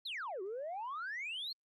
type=exponential two-way sweep; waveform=sine; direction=down then up; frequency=4391 to 361.6 to 4391 Hz; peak=-37 dBFS; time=0.05-1.53 s; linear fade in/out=10 ms; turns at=0.42 s; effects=tanh soft clip ceiling -36 dBFS + Opus 48 kbps

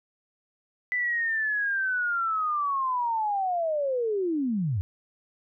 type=linear sweep; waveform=sine; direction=down; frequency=2000 to 84 Hz; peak=-24 dBFS; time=0.92-4.81 s; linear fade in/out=0 ms; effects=none

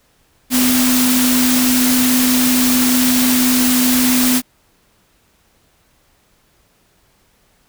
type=tone in noise; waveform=sine; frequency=251.6 Hz; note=B3; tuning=32 cents sharp; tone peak=-13 dBFS; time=0.5-4.42 s; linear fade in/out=50 ms; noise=white; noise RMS=-17 dBFS; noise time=0.5-4.42 s; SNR=+1 dB; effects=pink hiss -57 dBFS RMS until 7.68 s

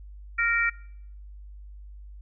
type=harmonic tone; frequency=465.2 Hz; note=A#4; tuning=4 cents flat; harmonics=3 / 4 / 5; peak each=-26 / -26 / -26 dBFS; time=0.38-0.7 s; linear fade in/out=10 ms; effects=noise-tail reverb RT60 0.7 s tail -23 dB re dry + added 50 Hz sine -41 dBFS peak until 2.21 s

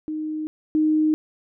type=tone pair in turn; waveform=sine; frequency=309.4 / 309.4 Hz; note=D#4 / D#4; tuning=-10 / -10 cents; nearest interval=unison; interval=0 cents; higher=neither; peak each=-25 / -16 dBFS; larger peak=second; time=0.08-0.47 / 0.75-1.14 s; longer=neither; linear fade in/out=0 ms; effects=none

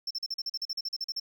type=tone bursts; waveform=triangle; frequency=5370 Hz; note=E8; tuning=31 cents sharp; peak=-29 dBFS; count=15; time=0.07-1.199 s; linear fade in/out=5 ms; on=37 ms; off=41 ms; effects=none

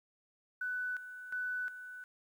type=tone with tremolo; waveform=sine; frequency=1493 Hz; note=F#6; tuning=15 cents sharp; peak=-34 dBFS; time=0.61-2.04 s; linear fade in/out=5 ms; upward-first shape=square; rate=1.4 Hz; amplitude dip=70%; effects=11-bit

